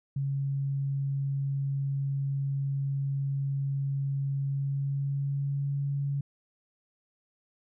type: tone with pitch glide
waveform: sine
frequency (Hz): 138.2 to 140.45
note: C#3 to C#3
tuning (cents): -5 to +23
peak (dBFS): -27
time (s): 0.16-6.21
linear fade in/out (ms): 5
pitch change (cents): +28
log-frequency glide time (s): 4.43-5.77
effects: none